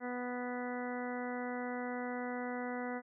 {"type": "harmonic tone", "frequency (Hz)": 246.9, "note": "B3", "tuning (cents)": 0, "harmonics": [1, 2, 3, 4, 5, 6, 7, 8], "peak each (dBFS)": [-40, -42, -44, -49, -51, -48, -52, -48], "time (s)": [0, 3.02], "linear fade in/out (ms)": 50, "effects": []}